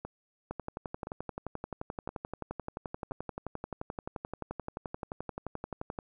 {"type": "two click trains", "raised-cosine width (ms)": 1, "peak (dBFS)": [-22, -24], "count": [64, 4], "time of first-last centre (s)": [[0.51, 5.988], [0.05, 3.111]], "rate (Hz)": [11.5, 0.98], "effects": []}